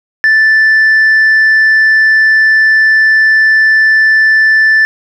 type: tone with tanh clipping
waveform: sine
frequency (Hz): 1760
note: A6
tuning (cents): 0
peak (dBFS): -5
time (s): 0.24-4.85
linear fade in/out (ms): 0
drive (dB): 1
effects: none